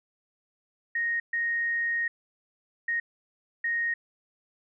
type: tone bursts at uneven times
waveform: sine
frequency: 1864.7 Hz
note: A#6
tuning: in tune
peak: -25 dBFS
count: 4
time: 0.95-1.2 / 1.33-2.08 / 2.88-3 / 3.64-3.94 s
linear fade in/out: 5 ms
effects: none